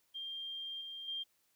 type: tone with level steps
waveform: sine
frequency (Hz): 3191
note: G7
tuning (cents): +30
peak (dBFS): -40 / -43 / -37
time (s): 0.14-1.24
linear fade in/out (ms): 20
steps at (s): 0.81 / 1.08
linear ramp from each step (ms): 2
effects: white hiss -75 dBFS RMS until 1.55 s